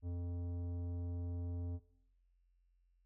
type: tone with tanh clipping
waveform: sine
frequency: 87.3 Hz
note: F2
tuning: in tune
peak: -40 dBFS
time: 0.02-1.8 s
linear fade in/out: 50 ms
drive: 13 dB
effects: noise-tail reverb RT60 0.7 s tail -18 dB re dry + added 44 Hz sine -70 dBFS peak until 3.05 s